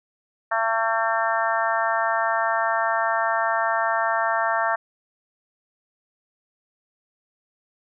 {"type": "harmonic tone", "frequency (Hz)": 225, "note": "A3", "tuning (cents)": 39, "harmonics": [3, 4, 5, 6, 7, 8], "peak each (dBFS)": [-25, -26, -27, -28, -28, -29], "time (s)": [0.51, 4.76], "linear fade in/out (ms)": 10, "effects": []}